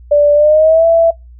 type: tone with pitch glide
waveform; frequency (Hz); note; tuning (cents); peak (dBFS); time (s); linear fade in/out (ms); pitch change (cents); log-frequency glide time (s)
sine; 585 to 664.3; D5 to E5; -7 to +13; -5; 0.11-1.11; 10; +220; 0.34-0.86
effects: noise-tail reverb RT60 0.2 s tail -24 dB re dry + added 60 Hz sine -34 dBFS peak until 1.39 s